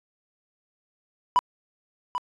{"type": "tone with echo", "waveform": "triangle", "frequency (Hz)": 989, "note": "B5", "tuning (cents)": 2, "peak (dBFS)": -13, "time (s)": [1.36, 1.39], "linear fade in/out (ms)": 0, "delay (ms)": 790, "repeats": 1, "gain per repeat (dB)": -10, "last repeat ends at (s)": 2.18, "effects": ["tanh soft clip ceiling -9 dBFS", "resampled to 24000 Hz"]}